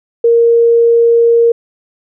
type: tone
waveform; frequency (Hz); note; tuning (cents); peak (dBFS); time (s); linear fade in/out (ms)
sine; 466.2; A#4; 0; -5; 0.24-1.52; 5
effects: none